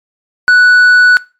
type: tone with tanh clipping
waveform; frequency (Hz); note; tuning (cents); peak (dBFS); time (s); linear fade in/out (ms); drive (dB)
sine; 1480; F#6; 0; -4; 0.48-1.17; 0; 5
effects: noise-tail reverb RT60 0.3 s tail -21 dB re dry + MP3 96 kbps